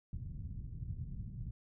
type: low-pass noise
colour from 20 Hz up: white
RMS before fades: -43 dBFS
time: 0.13-1.51 s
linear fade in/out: 2 ms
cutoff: 140 Hz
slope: 24 dB/octave
effects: none